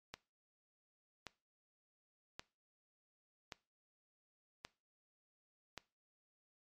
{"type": "click train", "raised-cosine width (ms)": 0.2, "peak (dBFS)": -27, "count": 6, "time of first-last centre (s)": [0.14, 5.777], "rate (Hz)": 0.887, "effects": ["noise-tail reverb RT60 0.3 s tail -20 dB re dry", "MP3 64 kbps"]}